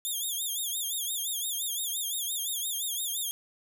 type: tone with vibrato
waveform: 5% pulse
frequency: 3448 Hz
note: A7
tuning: 36 cents flat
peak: -23 dBFS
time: 0.05-3.31 s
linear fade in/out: 0 ms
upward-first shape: sine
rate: 5.8 Hz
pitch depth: 140 cents each way
effects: none